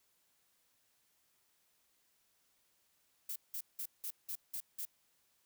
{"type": "noise bursts", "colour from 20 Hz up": "violet", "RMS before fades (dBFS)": -41, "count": 7, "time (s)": [3.29, 4.853], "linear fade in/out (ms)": 5, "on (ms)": 69, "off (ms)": 180, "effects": ["white hiss -75 dBFS RMS until 5.45 s"]}